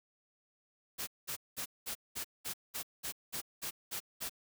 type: noise bursts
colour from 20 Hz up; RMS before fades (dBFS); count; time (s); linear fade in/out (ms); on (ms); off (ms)
white; -39; 12; 0.98-4.296; 20; 93; 200
effects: none